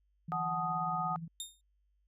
sine tone with tremolo, 164.81 Hz, E3, in tune, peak -37 dBFS, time 0.28-1.28 s, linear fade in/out 5 ms, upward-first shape sine, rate 17 Hz, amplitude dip 60%
sine chord, D# diminished, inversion first, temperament equal with one note detuned, 740 / 865.4 / 1244.5 Hz, F#5 / A5 / D#6, 0 / -29 / 0 cents, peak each -36 / -40 / -34 dBFS, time 0.32-1.16 s, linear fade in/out 0 ms
20% pulse tone with exponential decay, 3666 Hz, A#7, 30 cents flat, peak -30 dBFS, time 1.4-1.61 s, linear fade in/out 1 ms, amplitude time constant 44 ms
effects added 50 Hz sine -70 dBFS peak until 2.07 s

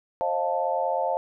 sine chord, F dominant seventh, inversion second, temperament equal with one note detuned, 532.7 / 622.3 / 698.5 / 880 Hz, C5 / Eb5 / F5 / A5, +31 / 0 / 0 / 0 cents, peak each -28 / -30 / -28 / -28 dBFS, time 0.21-1.17 s, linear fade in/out 0 ms, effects none

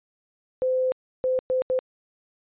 sine tone bursts at uneven times, 514 Hz, C5, 31 cents flat, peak -20 dBFS, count 4, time 0.62-0.92 / 1.24-1.39 / 1.5-1.62 / 1.7-1.79 s, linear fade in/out 0 ms, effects resampled to 8000 Hz

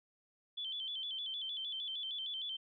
sine tone with vibrato, 3274 Hz, G#7, 25 cents flat, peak -38 dBFS, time 0.57-2.57 s, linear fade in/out 10 ms, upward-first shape square, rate 6.5 Hz, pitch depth 86 cents each way, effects none

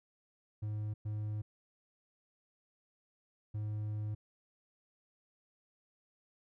triangle tone bursts at uneven times, 106.1 Hz, G#2, 38 cents sharp, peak -33 dBFS, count 3, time 0.62-0.94 / 1.05-1.42 / 3.54-4.15 s, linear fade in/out 10 ms, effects none

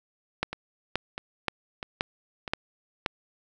two click trains, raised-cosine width 0.3 ms, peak -9 / -18 dBFS, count 6 / 4, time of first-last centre 0.43-3.062 / 0.53-2.478 s, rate 1.9 / 1.54 Hz, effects none

